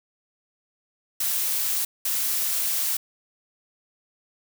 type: noise bursts at uneven times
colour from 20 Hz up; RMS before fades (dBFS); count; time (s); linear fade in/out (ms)
blue; -25; 2; 1.2-1.85 / 2.05-2.97; 5
effects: none